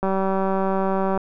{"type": "click train", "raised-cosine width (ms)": 1, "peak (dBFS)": -10, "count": 221, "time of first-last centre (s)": [0.03, 1.176], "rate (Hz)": 192, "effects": []}